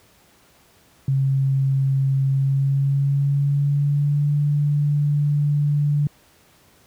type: tone with pitch glide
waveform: sine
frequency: 135.5 to 146.07 Hz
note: C#3 to D3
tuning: -39 to -9 cents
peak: -16 dBFS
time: 1.08-6.07 s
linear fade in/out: 2 ms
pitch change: +130 cents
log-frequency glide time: 2.28-4.32 s
effects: pink hiss -55 dBFS RMS until 6.86 s + high-pass 60 Hz 12 dB/octave